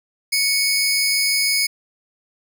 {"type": "tone pair together", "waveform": "sawtooth", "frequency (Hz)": [2217, 5003], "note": ["C#7", "D#8"], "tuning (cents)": [0, 9], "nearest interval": "octave + major second", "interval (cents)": 1409, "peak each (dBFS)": [-16, -17], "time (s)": [0.32, 1.67], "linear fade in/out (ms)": 10, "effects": []}